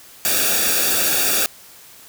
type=noise with comb filter; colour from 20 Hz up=white; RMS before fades=-18 dBFS; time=0.25-1.46 s; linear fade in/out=0 ms; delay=0.97 ms; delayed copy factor=-0.75; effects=white hiss -44 dBFS RMS until 2.08 s